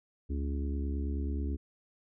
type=harmonic tone with a mistuned harmonic; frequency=69.3 Hz; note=C#2; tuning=in tune; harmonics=1 / 3 / 4 / 5 / 6; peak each=-31 / -42 / -40 / -45 / -48 dBFS; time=0.29-1.57 s; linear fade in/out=20 ms; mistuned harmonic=1; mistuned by=+80 cents; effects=none